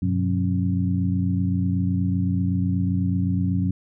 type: tone cluster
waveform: sine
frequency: 96.1 / 124.1 / 181.3 / 273 Hz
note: G2 / B2 / F#3 / C#4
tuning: -34 / +9 / -35 / -26 cents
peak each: -23 / -30 / -23 / -28 dBFS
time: 0.02-3.71 s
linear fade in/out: 5 ms
effects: none

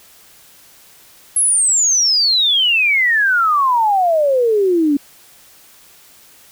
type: exponential sweep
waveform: sine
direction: down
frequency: 11170 to 277.2 Hz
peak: -11 dBFS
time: 1.36-4.97 s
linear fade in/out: 5 ms
effects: white hiss -46 dBFS RMS until 6.51 s

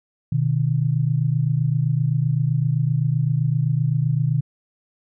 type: tone pair together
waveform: sine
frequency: 124.7 / 152.46 Hz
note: B2 / D#3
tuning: +17 / -35 cents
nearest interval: minor third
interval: 348 cents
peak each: -20 dBFS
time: 0.32-4.41 s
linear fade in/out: 5 ms
effects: none

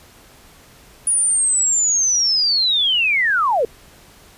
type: linear sweep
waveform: sine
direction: down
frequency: 9760 to 425.6 Hz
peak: -14 dBFS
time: 1.07-3.65 s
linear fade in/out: 2 ms
effects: pink hiss -47 dBFS RMS until 4.37 s + resampled to 32000 Hz

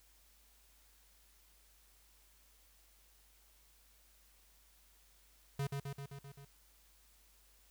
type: tone with echo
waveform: square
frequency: 139.6 Hz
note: C#3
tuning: 13 cents sharp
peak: -35 dBFS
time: 5.59-5.67 s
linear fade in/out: 5 ms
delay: 130 ms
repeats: 6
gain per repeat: -3 dB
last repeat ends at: 6.45 s
effects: added 50 Hz sine -68 dBFS peak until 7.7 s + white hiss -68 dBFS RMS until 7.7 s

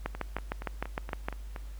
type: two click trains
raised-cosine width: 0.5 ms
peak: -24 / -16 dBFS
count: 7 / 9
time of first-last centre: 0.15-1.562 / 0.06-1.285 s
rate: 4.25 / 6.53 Hz
effects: added 50 Hz sine -39 dBFS peak until 1.79 s + pink hiss -58 dBFS RMS until 1.79 s

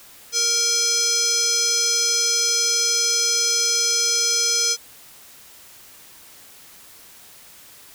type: tone with band-pass filter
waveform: square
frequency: 466.2 Hz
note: A#4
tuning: in tune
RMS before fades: -20 dBFS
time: 0.32-4.77 s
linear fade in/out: 50 ms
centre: 5700 Hz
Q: 5.5
effects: white hiss -46 dBFS RMS until 7.94 s

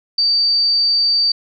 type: tone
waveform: sine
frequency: 4624 Hz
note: D8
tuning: 28 cents flat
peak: -12 dBFS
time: 0.18-1.32 s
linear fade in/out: 5 ms
effects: none

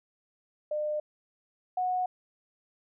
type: tone pair in turn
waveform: sine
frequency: 603 / 733.1 Hz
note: D5 / F#5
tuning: +46 / -16 cents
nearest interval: minor third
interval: 338 cents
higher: second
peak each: -28 / -26 dBFS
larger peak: second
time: 0.71-1 / 1.77-2.06 s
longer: neither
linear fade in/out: 5 ms
effects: none

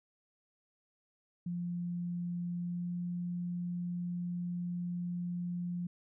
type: tone with pitch glide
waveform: sine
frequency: 174.61 to 175.72 Hz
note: F3 to F3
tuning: 0 to +11 cents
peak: -34 dBFS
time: 1.46-5.87 s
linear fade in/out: 5 ms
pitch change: +11 cents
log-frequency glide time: 2.57-2.94 s
effects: none

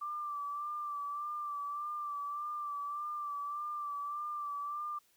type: tone with vibrato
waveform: sine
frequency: 1174.7 Hz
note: D6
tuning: in tune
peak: -36 dBFS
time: 0.01-4.99 s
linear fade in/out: 10 ms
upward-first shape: sine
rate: 1.7 Hz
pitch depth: 38 cents each way
effects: white hiss -70 dBFS RMS until 5.16 s

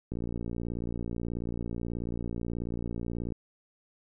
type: click train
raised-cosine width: 3 ms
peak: -22 dBFS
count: 188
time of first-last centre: 0.12-3.322 s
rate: 58.4 Hz
effects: none

